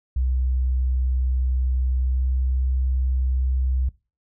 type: tone with pitch glide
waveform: sine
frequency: 63.7 to 64.37 Hz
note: C2 to C2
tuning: -46 to -28 cents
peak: -19 dBFS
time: 0.16-3.89 s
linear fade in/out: 5 ms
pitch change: +18 cents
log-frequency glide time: 2.04-2.24 s
effects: noise-tail reverb RT60 0.3 s tail -20 dB re dry